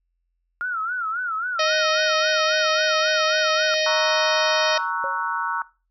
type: tone with vibrato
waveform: sine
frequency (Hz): 1387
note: F6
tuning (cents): -12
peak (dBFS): -23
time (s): 0.61-3.74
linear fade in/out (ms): 0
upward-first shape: sine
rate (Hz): 3.7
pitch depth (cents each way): 140
type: harmonic tone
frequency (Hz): 622.3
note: D#5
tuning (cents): 0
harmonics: 1 / 3 / 4 / 5 / 6 / 7 / 8 / 9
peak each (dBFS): -22 / -27 / -28 / -29 / -30 / -30 / -31 / -32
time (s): 1.59-4.78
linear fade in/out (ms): 5
type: chord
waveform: sine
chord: F# dominant seventh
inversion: first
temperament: equal with one note detuned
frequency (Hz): 932.3 / 1111.9 / 1318.5 / 1480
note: A#5 / C#6 / E6 / F#6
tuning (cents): 0 / +5 / 0 / 0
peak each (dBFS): -27 / -28 / -29 / -28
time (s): 3.86-5.62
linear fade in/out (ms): 2
type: tone with exponential decay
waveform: sine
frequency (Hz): 553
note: C#5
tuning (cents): -4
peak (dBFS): -26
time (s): 5.04-5.28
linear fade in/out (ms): 0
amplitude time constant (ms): 51
effects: noise-tail reverb RT60 0.3 s tail -19 dB re dry + added 43 Hz sine -70 dBFS peak until 5.9 s